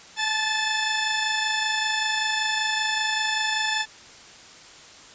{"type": "tone pair together", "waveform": "15% pulse", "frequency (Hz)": [867.4, 1760], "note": ["A5", "A6"], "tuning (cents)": [-25, 0], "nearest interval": "octave", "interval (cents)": 1225, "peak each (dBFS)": -19, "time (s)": [0.16, 3.86], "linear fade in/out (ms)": 50, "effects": ["white hiss -46 dBFS RMS until 5.14 s", "resampled to 16000 Hz"]}